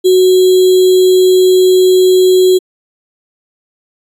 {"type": "tone with sample-and-hold", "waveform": "sine", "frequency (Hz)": 370, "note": "F#4", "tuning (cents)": 0, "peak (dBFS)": -4, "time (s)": [0.04, 2.59], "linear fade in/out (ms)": 20, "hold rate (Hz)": 3675, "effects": ["resampled to 32000 Hz"]}